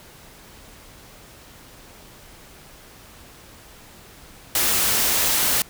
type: noise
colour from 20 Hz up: white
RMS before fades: -20 dBFS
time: 4.55-5.62 s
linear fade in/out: 2 ms
effects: pink hiss -46 dBFS RMS until 5.69 s